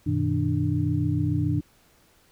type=tone cluster; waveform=sine; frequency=94.6 / 121.6 / 156.4 / 296.5 Hz; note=F#2 / B2 / D#3 / D4; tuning=+39 / -26 / +9 / +17 cents; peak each=-27 dBFS; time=0.06-1.61 s; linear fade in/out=10 ms; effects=pink hiss -60 dBFS RMS until 2.31 s